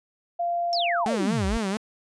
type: tone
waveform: sine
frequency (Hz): 692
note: F5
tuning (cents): -16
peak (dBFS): -23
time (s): 0.39-1.05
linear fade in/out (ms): 10
type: exponential sweep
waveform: sine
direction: down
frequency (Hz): 5610 to 41.62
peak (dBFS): -25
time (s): 0.73-1.57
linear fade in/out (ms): 0
type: tone with vibrato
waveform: sawtooth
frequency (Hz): 209.6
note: G#3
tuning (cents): +16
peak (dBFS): -21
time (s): 1.06-1.77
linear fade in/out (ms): 0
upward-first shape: sine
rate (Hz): 4.4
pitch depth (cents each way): 170
effects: resampled to 22050 Hz